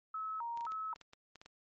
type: tone with vibrato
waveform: sine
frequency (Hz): 1100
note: C#6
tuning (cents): -14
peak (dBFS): -37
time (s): 0.14-0.94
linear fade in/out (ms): 5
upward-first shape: square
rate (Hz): 1.9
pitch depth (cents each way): 280
type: clicks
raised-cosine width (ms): 0.2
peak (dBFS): -36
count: 10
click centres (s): 0.574 / 0.609 / 0.652 / 0.72 / 0.96 / 1.013 / 1.134 / 1.357 / 1.415 / 1.46
effects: MP3 32 kbps